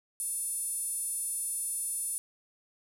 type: tone with high-pass filter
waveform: 5% pulse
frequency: 880 Hz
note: A5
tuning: in tune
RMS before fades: -34 dBFS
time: 0.2-2.18 s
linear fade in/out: 0 ms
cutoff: 10000 Hz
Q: 7.9
effects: none